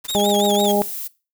white noise with tremolo, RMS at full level -32 dBFS, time 0.04-0.73 s, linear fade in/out 10 ms, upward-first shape sine, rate 20 Hz, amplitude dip 95%
sawtooth tone with vibrato, 3520 Hz, A7, in tune, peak -20 dBFS, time 0.08-0.72 s, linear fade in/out 10 ms, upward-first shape sine, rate 6 Hz, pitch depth 130 cents each way
harmonic tone, 204.3 Hz, G#3, 28 cents flat, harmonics 1 / 2 / 3 / 4, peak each -21 / -21 / -21 / -21 dBFS, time 0.15-0.82 s, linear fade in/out 0 ms
violet noise, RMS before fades -29 dBFS, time 0.67-1.08 s, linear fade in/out 10 ms
effects noise-tail reverb RT60 0.3 s tail -20 dB re dry

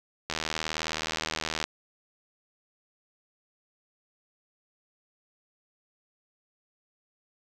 click train, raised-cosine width 0.2 ms, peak -12 dBFS, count 107, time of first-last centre 0.3-1.64 s, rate 79.1 Hz, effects none

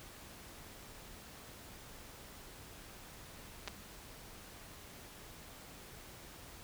clicks, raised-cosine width 0.2 ms, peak -23 dBFS, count 2, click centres 3.676 / 3.681 s, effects pink hiss -53 dBFS RMS until 6.63 s

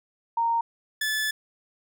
sine / sawtooth tone pair in turn, 926 / 1733 Hz, A#5 / A6, -12 / -27 cents, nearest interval major seventh, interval 1085 cents, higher second, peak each -21 dBFS, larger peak neither, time 0.37-0.61 / 1.01-1.31 s, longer second, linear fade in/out 5 ms, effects none

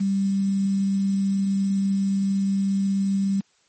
sine tone with quantisation, 196 Hz, G3, in tune, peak -19 dBFS, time 0-3.41 s, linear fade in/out 10 ms, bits 7, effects white hiss -63 dBFS RMS until 3.68 s + MP3 32 kbps

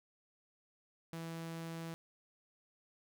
sawtooth tone, 164.9 Hz, E3, 1 cent sharp, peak -38 dBFS, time 1.13-1.94 s, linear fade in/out 0 ms, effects none

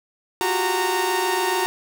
sawtooth tone cluster, 349.5 / 370 / 397 / 922 Hz, F4 / F#4 / G4 / A#5, +1 / 0 / +22 / -19 cents, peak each -27 / -20 / -27 / -19 dBFS, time 0.41-1.66 s, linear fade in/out 0 ms, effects none

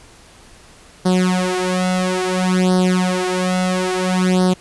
sawtooth tone with flanger, 183.6 Hz, F#3, 13 cents flat, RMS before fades -17 dBFS, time 1.05-4.54 s, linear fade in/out 10 ms, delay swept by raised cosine 0.2 to 4 ms, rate 0.59 Hz, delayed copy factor +0.95, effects pink hiss -45 dBFS RMS until 4.6 s + resampled to 24000 Hz

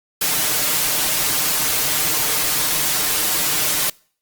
white noise with comb filter, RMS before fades -19 dBFS, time 0.21-3.9 s, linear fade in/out 5 ms, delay 6.6 ms, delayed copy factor +0.85, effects noise-tail reverb RT60 0.5 s tail -26 dB re dry + Opus 48 kbps

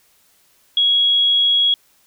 sine tone, 3322 Hz, G#7, in tune, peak -12 dBFS, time 0.77-1.74 s, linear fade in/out 2 ms, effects white hiss -57 dBFS RMS until 2.06 s

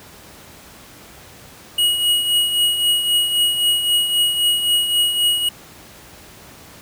square tone with tremolo, 2900 Hz, F#7, 35 cents flat, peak -13 dBFS, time 1.78-5.49 s, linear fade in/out 5 ms, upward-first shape triangle, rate 3.8 Hz, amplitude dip 60%, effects pink hiss -42 dBFS RMS until 6.81 s + high-pass 60 Hz 12 dB/octave

